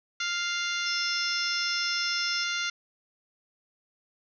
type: harmonic tone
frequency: 698.5 Hz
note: F5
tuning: in tune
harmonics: 2 / 3 / 4 / 5 / 6 / 7 / 8 / 9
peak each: -32 / -34 / -36 / -36 / -38 / -43 / -39 / -41 dBFS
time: 0.2-2.7 s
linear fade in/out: 5 ms
type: tone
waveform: sine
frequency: 5280 Hz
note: E8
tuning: 2 cents sharp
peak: -31 dBFS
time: 0.86-2.44 s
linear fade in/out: 5 ms
effects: none